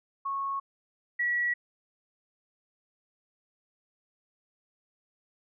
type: tone pair in turn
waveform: sine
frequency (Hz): 1100 / 1931.3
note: C#6 / B6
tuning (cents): -14 / -39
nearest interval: minor seventh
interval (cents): 975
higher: second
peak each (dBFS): -29 / -25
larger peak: second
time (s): 0.25-0.6 / 1.19-1.54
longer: neither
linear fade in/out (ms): 10
effects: none